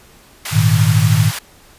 pink high-pass noise, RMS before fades -25 dBFS, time 0.45-1.39 s, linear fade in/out 5 ms, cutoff 1100 Hz, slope 12 dB/octave
sine chord, Ab suspended second, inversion none, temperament just, 103.83 / 116.8 / 155.74 Hz, Ab2 / Bb2 / Eb3, 0 / +4 / +2 cents, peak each -14 dBFS, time 0.51-1.32 s, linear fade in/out 50 ms
effects pink hiss -46 dBFS RMS until 1.78 s + resampled to 32000 Hz

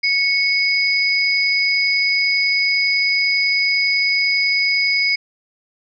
sine tone pair together, 2209 / 4959 Hz, C#7 / D#8, -7 / -7 cents, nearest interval octave + major second, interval 1400 cents, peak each -16 / -19 dBFS, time 0.03-5.16 s, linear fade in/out 10 ms, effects none

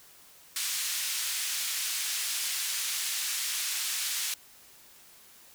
white band-pass noise, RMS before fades -32 dBFS, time 0.56-4.34 s, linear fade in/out 2 ms, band 2000 to 9800 Hz, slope 12 dB/octave, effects white hiss -55 dBFS RMS until 5.54 s

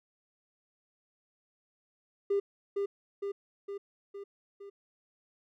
triangle tone with echo, 400 Hz, G4, 35 cents sharp, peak -22 dBFS, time 2.3-2.4 s, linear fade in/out 10 ms, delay 460 ms, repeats 5, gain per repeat -4 dB, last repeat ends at 4.7 s, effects tanh soft clip ceiling -22 dBFS

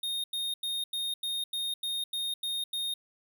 square tone bursts, 3696 Hz, A#7, 16 cents flat, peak -31 dBFS, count 10, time 0.03-2.94 s, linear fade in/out 5 ms, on 210 ms, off 90 ms, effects none

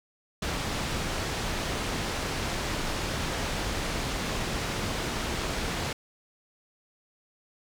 pink low-pass noise, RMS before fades -31 dBFS, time 0.42-5.93 s, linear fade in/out 5 ms, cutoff 6500 Hz, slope 12 dB/octave, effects none

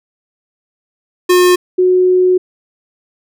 square / sine tone pair in turn, 359.9 / 366.4 Hz, F#4 / F#4, -48 / -17 cents, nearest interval unison, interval 31 cents, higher second, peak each -7 dBFS, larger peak neither, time 1.29-1.56 / 1.78-2.38 s, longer second, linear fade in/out 10 ms, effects none

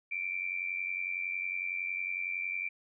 sine tone with amplitude modulation, 2349 Hz, D7, in tune, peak -29 dBFS, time 0.11-2.69 s, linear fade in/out 10 ms, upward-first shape sine, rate 90.9 Hz, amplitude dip 75%, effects none

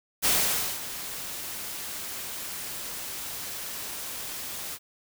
white noise with ADSR envelope, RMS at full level -22 dBFS, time 0.22-4.79 s, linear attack 35 ms, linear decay 530 ms, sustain -14 dB, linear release 54 ms, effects none

